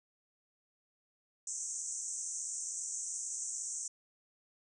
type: band-pass noise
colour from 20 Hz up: pink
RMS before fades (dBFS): -40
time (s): 1.47-3.88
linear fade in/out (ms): 5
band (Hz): 6000 to 8500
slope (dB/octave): 96
effects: none